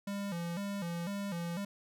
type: tone with vibrato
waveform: square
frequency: 185 Hz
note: F#3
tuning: in tune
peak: -36 dBFS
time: 0.07-1.65 s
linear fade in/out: 5 ms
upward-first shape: square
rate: 2 Hz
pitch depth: 140 cents each way
effects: none